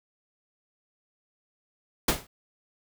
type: noise with exponential decay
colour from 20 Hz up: pink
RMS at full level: -19 dBFS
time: 2.08-2.27 s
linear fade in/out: 5 ms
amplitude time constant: 41 ms
effects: none